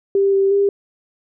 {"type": "tone with pitch steps", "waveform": "sine", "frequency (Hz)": [394.4, 390.8, 399.9], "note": ["G4", "G4", "G4"], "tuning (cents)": [11, -5, 35], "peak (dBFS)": -12, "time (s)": [0.15, 0.69], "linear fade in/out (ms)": 2, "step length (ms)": 180, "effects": []}